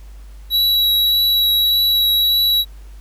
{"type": "tone with vibrato", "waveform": "square", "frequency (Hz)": 3900, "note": "B7", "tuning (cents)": -23, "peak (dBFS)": -13, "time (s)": [0.5, 2.65], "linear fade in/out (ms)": 50, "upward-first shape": "triangle", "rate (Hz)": 1.7, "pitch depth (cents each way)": 13, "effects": ["added 50 Hz sine -34 dBFS peak until 3 s", "pink hiss -52 dBFS RMS until 3 s"]}